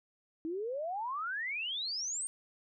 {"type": "exponential sweep", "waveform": "sine", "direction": "up", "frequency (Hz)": [311.1, 8870], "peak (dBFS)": -34, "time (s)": [0.45, 2.27], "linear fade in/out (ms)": 0, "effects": []}